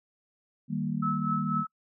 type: chord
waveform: sine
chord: Eb major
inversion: none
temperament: equal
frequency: 155.56 / 196 / 233.1 Hz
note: Eb3 / G3 / Bb3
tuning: 0 / 0 / 0 cents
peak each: -32 dBFS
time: 0.68-1.65 s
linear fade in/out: 50 ms
type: tone with tremolo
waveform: sine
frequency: 1300 Hz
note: E6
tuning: 24 cents flat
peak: -26 dBFS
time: 1.02-1.67 s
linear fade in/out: 10 ms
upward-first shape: triangle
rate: 4.1 Hz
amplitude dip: 80%
effects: noise-tail reverb RT60 0.1 s tail -25 dB re dry